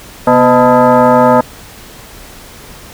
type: tone with frequency modulation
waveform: sine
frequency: 131.6 Hz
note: C3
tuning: 10 cents sharp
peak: -4 dBFS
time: 0.27-1.41 s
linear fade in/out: 5 ms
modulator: 376 Hz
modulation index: 2.7
effects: pink hiss -34 dBFS RMS until 2.93 s